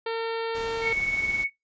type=harmonic tone; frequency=455 Hz; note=A#4; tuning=42 cents flat; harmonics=1 / 2 / 3 / 4 / 5 / 6 / 7 / 8 / 9 / 10; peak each=-28 / -34 / -38 / -40 / -42 / -44 / -45 / -46 / -47 / -48 dBFS; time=0.06-0.93 s; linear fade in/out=5 ms
type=noise; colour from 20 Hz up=pink; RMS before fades=-40 dBFS; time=0.54-1.45 s; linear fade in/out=20 ms
type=tone with tremolo; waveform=sine; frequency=2217 Hz; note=C#7; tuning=in tune; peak=-21 dBFS; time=0.81-1.5 s; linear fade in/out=50 ms; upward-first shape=triangle; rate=19 Hz; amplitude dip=60%
effects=noise-tail reverb RT60 0.2 s tail -25 dB re dry + resampled to 16000 Hz